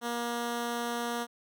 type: tone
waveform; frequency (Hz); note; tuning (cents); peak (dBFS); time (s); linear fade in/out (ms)
10% pulse; 237.2; A#3; +30; -23; 0.01-1.27; 50
effects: none